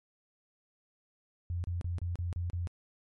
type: tone bursts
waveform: sine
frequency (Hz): 87.31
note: F2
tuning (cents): 0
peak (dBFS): -31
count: 7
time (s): 1.5-2.672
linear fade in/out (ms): 0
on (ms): 140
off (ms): 32
effects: MP3 48 kbps